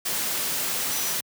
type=tone in noise; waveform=sine; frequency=5900 Hz; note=F#8; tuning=6 cents flat; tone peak=-33 dBFS; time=0.91-1.13 s; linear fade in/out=10 ms; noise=white; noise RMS=-27 dBFS; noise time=0.05-1.21 s; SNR=-9 dB; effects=high-pass 100 Hz 12 dB/octave